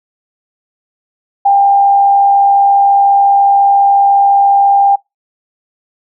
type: tone with frequency modulation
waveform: sine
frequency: 798 Hz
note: G5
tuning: 31 cents sharp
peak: -5 dBFS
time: 1.45-4.96 s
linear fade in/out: 10 ms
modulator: 74.3 Hz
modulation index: 0.23
effects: noise-tail reverb RT60 0.2 s tail -26 dB re dry